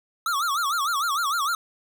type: tone with vibrato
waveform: square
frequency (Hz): 1244.5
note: D#6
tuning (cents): 0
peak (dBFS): -23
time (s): 0.26-1.55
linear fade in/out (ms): 2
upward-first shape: sine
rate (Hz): 6.6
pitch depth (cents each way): 220
effects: none